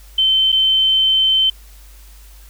sine tone with dropouts, 3086 Hz, G7, 28 cents flat, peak -11 dBFS, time 0.18-1.5 s, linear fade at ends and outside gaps 5 ms, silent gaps 0.52-0.525 s, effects added 50 Hz sine -39 dBFS peak until 2.49 s + white hiss -48 dBFS RMS until 2.49 s

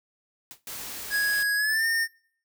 white noise with exponential decay, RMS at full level -39 dBFS, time 0.51-0.62 s, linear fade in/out 0 ms, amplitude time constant 23 ms
white noise, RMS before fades -37 dBFS, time 0.67-1.43 s, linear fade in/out 2 ms
square tone with pitch glide, 1661.2 to 1822 Hz, G#6 to A#6, 0 to -40 cents, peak -23 dBFS, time 1.1-2.08 s, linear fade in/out 50 ms, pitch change +160 cents, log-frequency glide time 1.56-1.86 s
effects noise-tail reverb RT60 0.6 s tail -24 dB re dry

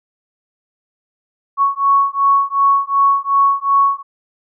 sine beating tone pair, 1108.7 / 1111.4 Hz, C#6 / C#6, 0 / +4 cents, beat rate 2.7 Hz, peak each -14 dBFS, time 1.57-4.03 s, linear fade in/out 50 ms, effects none

